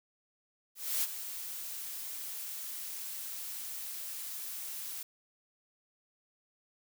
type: noise with ADSR envelope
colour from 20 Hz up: blue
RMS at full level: -30 dBFS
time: 0.75-5.03 s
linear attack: 280 ms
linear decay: 32 ms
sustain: -11 dB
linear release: 4 ms
effects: none